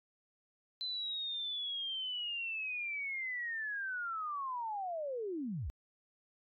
sine linear sweep, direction down, 4062 to 49 Hz, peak -36 dBFS, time 0.81-5.7 s, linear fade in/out 0 ms, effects AAC 64 kbps

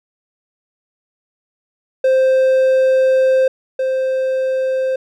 triangle tone pair in turn, 523.3 / 523.3 Hz, C5 / C5, 0 / 0 cents, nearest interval unison, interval 0 cents, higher neither, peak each -8 / -13 dBFS, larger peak first, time 2.04-3.48 / 3.79-4.96 s, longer first, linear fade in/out 5 ms, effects none

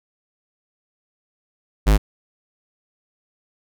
square tone, 51.91 Hz, G#1, in tune, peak -12 dBFS, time 1.86-1.98 s, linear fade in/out 20 ms, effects none

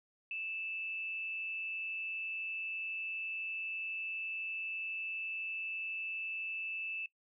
sine tone with amplitude modulation, 2637 Hz, E7, in tune, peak -35 dBFS, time 0.31-7.06 s, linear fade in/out 2 ms, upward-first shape sine, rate 188 Hz, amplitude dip 45%, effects noise-tail reverb RT60 0.1 s tail -19 dB re dry

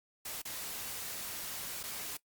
white noise with dropouts, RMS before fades -41 dBFS, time 0.25-2.17 s, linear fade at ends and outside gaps 5 ms, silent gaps 0.419-0.452 / 1.831-1.836 s, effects noise-tail reverb RT60 0.1 s tail -20 dB re dry + Opus 48 kbps

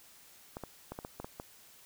clicks, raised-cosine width 1 ms, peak -26 dBFS, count 8, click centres 0.569 / 0.637 / 0.92 / 0.989 / 1.049 / 1.2 / 1.245 / 1.399 s, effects white hiss -58 dBFS RMS until 1.85 s

